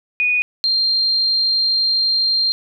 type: tone pair in turn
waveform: sine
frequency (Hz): 2471 / 4184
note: D#7 / C8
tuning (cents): -13 / -1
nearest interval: major sixth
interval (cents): 912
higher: second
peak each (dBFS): -14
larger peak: neither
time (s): 0.2-0.42 / 0.64-2.52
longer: second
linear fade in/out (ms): 0
effects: none